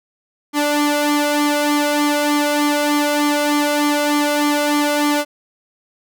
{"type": "tone with flanger", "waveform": "sawtooth", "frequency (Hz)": 293.7, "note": "D4", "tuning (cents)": 0, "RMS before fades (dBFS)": -17, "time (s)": [0.53, 5.25], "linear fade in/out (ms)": 50, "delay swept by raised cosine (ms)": [0.92, 1.46], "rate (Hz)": 3.3, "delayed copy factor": 0.75, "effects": []}